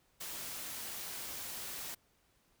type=noise; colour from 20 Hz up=white; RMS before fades=-43 dBFS; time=0.2-1.95 s; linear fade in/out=10 ms; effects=pink hiss -72 dBFS RMS until 2.6 s